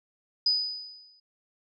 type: tone with exponential decay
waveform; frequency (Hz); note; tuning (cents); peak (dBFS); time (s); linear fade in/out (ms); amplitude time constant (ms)
sine; 4978; D#8; 0; -19; 0.46-1.2; 5; 160
effects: none